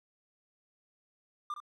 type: tone with echo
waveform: triangle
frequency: 1195 Hz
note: D6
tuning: 30 cents sharp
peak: -32 dBFS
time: 1.5-1.54 s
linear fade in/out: 2 ms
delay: 62 ms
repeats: 1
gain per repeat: -8 dB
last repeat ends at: 1.602 s
effects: none